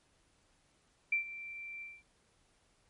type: tone with ADSR envelope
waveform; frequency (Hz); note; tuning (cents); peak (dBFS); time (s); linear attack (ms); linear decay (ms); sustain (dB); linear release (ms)
sine; 2349; D7; 0; -26; 1.12-2.03; 6; 110; -16; 220
effects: pink hiss -71 dBFS RMS until 2.89 s + MP3 48 kbps